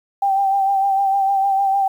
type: tone with vibrato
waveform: sine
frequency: 784 Hz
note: G5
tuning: in tune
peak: -14 dBFS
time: 0.22-1.88 s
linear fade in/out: 5 ms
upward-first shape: sine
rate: 6.6 Hz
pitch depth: 31 cents each way
effects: 8-bit